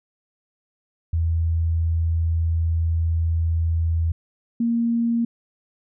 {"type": "tone pair in turn", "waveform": "sine", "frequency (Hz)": [82.41, 233.1], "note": ["E2", "A#3"], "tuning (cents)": [0, 0], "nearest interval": "octave + tritone", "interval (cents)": 1800, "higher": "second", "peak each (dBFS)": -18, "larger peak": "neither", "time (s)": [[1.13, 4.12], [4.6, 5.25]], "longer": "first", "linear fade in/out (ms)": 5, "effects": []}